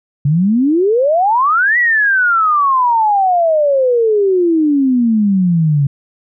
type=exponential two-way sweep; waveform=sine; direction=up then down; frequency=137.2 to 1975.5 to 137.2 Hz; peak=-9 dBFS; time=0.25-5.87 s; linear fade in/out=5 ms; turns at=1.78 s; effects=none